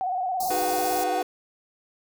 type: tone with vibrato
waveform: sine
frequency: 741 Hz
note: F#5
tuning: 2 cents sharp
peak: -24 dBFS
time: 0.01-1.22 s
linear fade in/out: 0 ms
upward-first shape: square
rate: 18 Hz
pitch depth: 49 cents each way
type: band-stop noise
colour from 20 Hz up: white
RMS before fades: -33 dBFS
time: 0.4-1.04 s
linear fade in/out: 5 ms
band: 1100 to 4100 Hz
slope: 96 dB/octave
type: chord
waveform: square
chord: G# minor seventh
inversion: second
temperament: equal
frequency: 311.1 / 370 / 415.3 / 493.9 Hz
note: D#4 / F#4 / G#4 / B4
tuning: 0 / 0 / 0 / 0 cents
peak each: -35 / -33 / -37 / -32 dBFS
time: 0.5-1.23 s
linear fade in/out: 5 ms
effects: none